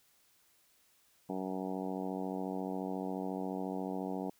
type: harmonic tone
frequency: 94.2 Hz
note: F#2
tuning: 32 cents sharp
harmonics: 2 / 3 / 4 / 5 / 6 / 7 / 8 / 9 / 10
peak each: -40 / -40 / -44 / -44 / -50 / -46 / -46 / -48 / -54 dBFS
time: 1.29-4.3 s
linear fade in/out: 5 ms
effects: white hiss -69 dBFS RMS until 4.39 s